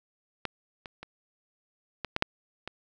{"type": "clicks", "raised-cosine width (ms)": 0.3, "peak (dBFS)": [-14, -24, -25, -16, -11, -6, -20], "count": 7, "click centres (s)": [0.453, 0.858, 1.03, 2.047, 2.164, 2.224, 2.676], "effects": []}